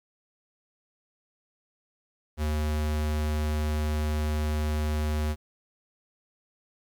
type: tone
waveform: square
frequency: 76 Hz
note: D#2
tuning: 40 cents flat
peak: -26 dBFS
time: 2.37-5.36 s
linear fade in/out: 50 ms
effects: 10-bit